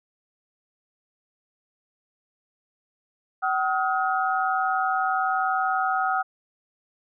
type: tone cluster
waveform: sine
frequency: 760 / 1268 / 1429 Hz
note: F#5 / D#6 / F6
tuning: +46 / +32 / +39 cents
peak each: -24 / -26 / -28 dBFS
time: 3.42-6.23 s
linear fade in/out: 20 ms
effects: none